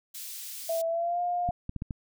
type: high-pass noise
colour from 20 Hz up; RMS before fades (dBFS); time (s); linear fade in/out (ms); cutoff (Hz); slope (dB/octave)
white; -40; 0.14-0.82; 10; 3400; 12
type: tone with pitch glide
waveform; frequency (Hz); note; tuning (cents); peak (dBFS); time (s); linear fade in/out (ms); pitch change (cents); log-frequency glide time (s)
sine; 660 to 707.4; E5 to F5; +2 to +22; -26; 0.69-1.51; 5; +120; 0.87-1.21
type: clicks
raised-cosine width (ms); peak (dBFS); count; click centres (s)
5; -21; 5; 1.49 / 1.694 / 1.763 / 1.821 / 1.908
effects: none